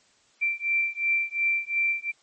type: beating tone pair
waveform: sine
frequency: 2349 / 2351.8 Hz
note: D7 / D7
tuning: 0 / +2 cents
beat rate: 2.8 Hz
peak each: -26 dBFS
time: 0.41-2.12 s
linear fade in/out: 20 ms
effects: white hiss -62 dBFS RMS until 2.22 s + MP3 32 kbps